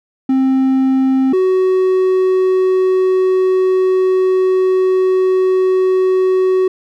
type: tone pair in turn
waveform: triangle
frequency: 264.2 / 373.6 Hz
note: C4 / F#4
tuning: +17 / +17 cents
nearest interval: tritone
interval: 600 cents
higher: second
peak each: -8 dBFS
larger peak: neither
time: 0.29-1.33 / 1.33-6.68 s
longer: second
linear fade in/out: 5 ms
effects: none